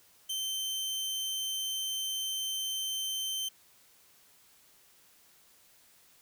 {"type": "tone", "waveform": "sawtooth", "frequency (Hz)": 3102, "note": "G7", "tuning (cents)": -19, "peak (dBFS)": -29, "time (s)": [0.29, 3.49], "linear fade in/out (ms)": 10, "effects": ["white hiss -62 dBFS RMS until 6.21 s"]}